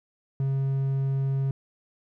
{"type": "tone", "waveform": "triangle", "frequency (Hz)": 135.7, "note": "C#3", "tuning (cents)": -36, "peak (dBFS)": -21, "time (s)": [0.4, 1.51], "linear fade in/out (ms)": 2, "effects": []}